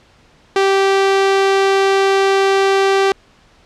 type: tone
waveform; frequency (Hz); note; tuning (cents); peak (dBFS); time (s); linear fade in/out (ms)
sawtooth; 389.9; G4; -9; -7; 0.56-3.12; 2
effects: pink hiss -50 dBFS RMS until 3.65 s + low-pass 5000 Hz 12 dB/octave